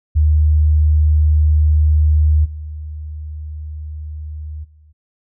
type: tone with level steps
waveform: sine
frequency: 76.3 Hz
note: D#2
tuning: 33 cents flat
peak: -9 / -25 / -44 dBFS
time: 0.15-4.93 s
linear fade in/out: 20 ms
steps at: 2.44 / 4.63 s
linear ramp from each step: 20 ms
effects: none